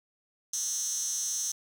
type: tone with high-pass filter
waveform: 10% pulse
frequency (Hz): 238.4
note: A#3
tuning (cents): +39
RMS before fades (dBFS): -32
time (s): 0.53-1.52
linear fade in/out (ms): 5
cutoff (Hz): 6300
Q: 6.5
effects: none